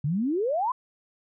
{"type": "exponential sweep", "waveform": "sine", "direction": "up", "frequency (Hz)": [134.8, 1062], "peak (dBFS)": -23, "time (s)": [0.04, 0.72], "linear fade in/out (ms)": 5, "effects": []}